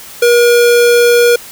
square tone, 478.1 Hz, A#4, 44 cents sharp, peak -6 dBFS, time 0.22-1.36 s, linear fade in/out 5 ms, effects white hiss -32 dBFS RMS until 1.51 s

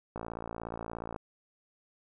click train, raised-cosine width 1 ms, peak -24 dBFS, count 58, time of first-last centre 0.16-1.162 s, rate 56.9 Hz, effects none

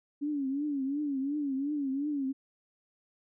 sine tone with vibrato, 281.7 Hz, C#4, 28 cents sharp, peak -29 dBFS, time 0.21-2.33 s, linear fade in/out 20 ms, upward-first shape triangle, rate 2.8 Hz, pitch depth 130 cents each way, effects none

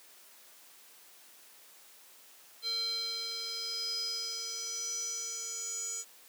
square tone with band-pass filter sweep, 455.9 Hz, A#4, 39 cents flat, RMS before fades -37 dBFS, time 2.62-6.05 s, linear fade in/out 50 ms, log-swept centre 4000 to 7100 Hz, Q 9.9, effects white hiss -57 dBFS RMS until 6.28 s + high-pass 300 Hz 12 dB/octave

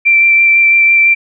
sine tone with vibrato, 2349 Hz, D7, in tune, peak -5 dBFS, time 0.05-1.15 s, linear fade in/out 20 ms, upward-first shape sine, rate 6 Hz, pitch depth 11 cents each way, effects none

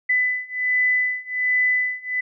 sine beating tone pair, 2000 / 2001.3 Hz, B6 / B6, +21 / +22 cents, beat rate 1.3 Hz, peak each -22 / -21 dBFS, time 0.09-2.21 s, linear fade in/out 10 ms, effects none

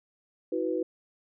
sine chord, E suspended second, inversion none, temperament equal with one note detuned, 323 / 370 / 493.9 Hz, E4 / F#4 / B4, -35 / 0 / 0 cents, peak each -31 dBFS, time 0.52-0.83 s, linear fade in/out 5 ms, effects none

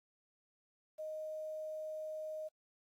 sine tone with quantisation, 622.3 Hz, D#5, in tune, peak -40 dBFS, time 0.98-2.49 s, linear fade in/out 20 ms, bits 11, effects AAC 64 kbps

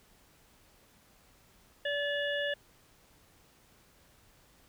harmonic tone, 576 Hz, D5, 34 cents flat, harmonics 1 / 3 / 5 / 6, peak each -33 / -34 / -39 / -42 dBFS, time 1.85-2.54 s, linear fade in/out 5 ms, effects pink hiss -63 dBFS RMS until 4.68 s

